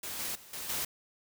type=noise with level steps; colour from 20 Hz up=white; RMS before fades=-39 / -36 / -53 / -40 / -34 dBFS; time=0.03-0.85 s; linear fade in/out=5 ms; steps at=0.19 / 0.35 / 0.53 / 0.69 s; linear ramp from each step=5 ms; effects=none